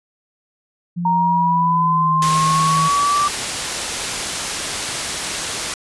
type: tone with pitch glide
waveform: sine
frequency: 173.8 to 159.38 Hz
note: F3 to D#3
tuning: -8 to +42 cents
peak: -20 dBFS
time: 0.96-2.89 s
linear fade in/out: 20 ms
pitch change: -150 cents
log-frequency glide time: 1.33-2.19 s
type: linear sweep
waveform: sine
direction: up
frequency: 925 to 1174.7 Hz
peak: -14 dBFS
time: 1.05-3.28 s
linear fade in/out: 5 ms
type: low-pass noise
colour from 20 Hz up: white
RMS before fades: -25 dBFS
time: 2.22-5.74 s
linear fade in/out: 2 ms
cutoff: 9000 Hz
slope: 12 dB/octave
effects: resampled to 24000 Hz